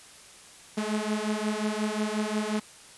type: beating tone pair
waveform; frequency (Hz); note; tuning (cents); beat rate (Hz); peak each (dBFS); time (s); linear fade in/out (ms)
sawtooth; 210.5 / 216.1; G#3 / A3; +24 / -31; 5.6; -26; 0.77-2.6; 10
effects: white hiss -50 dBFS RMS until 2.97 s + resampled to 24000 Hz